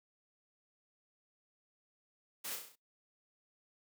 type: noise with echo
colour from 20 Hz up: white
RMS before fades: -42 dBFS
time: 2.44-2.56 s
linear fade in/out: 10 ms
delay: 33 ms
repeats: 6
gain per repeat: -4 dB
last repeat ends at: 2.758 s
effects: noise-tail reverb RT60 0.2 s tail -25 dB re dry + high-pass 150 Hz 12 dB/octave